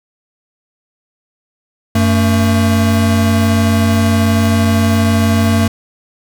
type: tone pair together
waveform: square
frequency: 94.39 / 224.5 Hz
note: F#2 / A3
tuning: +35 / +35 cents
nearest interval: octave + minor third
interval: 1500 cents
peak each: -13 dBFS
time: 1.95-5.68 s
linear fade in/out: 5 ms
effects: none